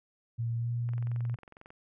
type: tone with pitch glide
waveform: sine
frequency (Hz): 116.4 to 119.05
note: A#2 to A#2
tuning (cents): -2 to +37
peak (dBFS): -29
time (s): 0.38-1.36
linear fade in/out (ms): 20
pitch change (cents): +39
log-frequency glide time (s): 0.57-0.7
type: click train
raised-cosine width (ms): 0.5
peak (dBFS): -35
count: 19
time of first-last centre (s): 0.89-1.704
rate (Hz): 22.1
effects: none